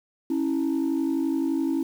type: tone pair together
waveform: sine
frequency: 273.4 / 325.1 Hz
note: C#4 / E4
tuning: -24 / -24 cents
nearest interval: minor third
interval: 300 cents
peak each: -23 dBFS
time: 0.3-1.83 s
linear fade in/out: 5 ms
effects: tanh soft clip ceiling -19 dBFS + 8-bit